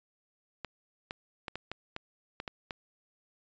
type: clicks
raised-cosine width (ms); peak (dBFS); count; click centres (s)
0.3; -21; 9; 0.647 / 1.109 / 1.482 / 1.556 / 1.716 / 1.964 / 2.401 / 2.478 / 2.708
effects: resampled to 16000 Hz